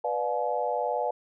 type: chord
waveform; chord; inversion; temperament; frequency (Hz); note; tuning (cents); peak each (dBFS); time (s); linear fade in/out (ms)
sine; B diminished seventh; none; just; 493.9 / 592.7 / 711.2 / 853.4; B4 / D5 / F5 / Ab5; 0 / +16 / +31 / +47; -31; 0.04-1.11; 5
effects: none